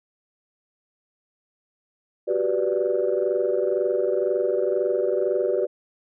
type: chord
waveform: sine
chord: G major seventh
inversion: third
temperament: equal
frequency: 370 / 392 / 493.9 / 587.3 Hz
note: F#4 / G4 / B4 / D5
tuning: 0 / 0 / 0 / 0 cents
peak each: -25 dBFS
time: 2.27-5.67 s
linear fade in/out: 20 ms
effects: tanh soft clip ceiling -12 dBFS